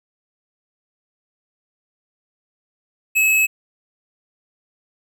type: tone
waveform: square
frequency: 2582 Hz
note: E7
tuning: 37 cents flat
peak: -14 dBFS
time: 3.15-3.47 s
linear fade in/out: 20 ms
effects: none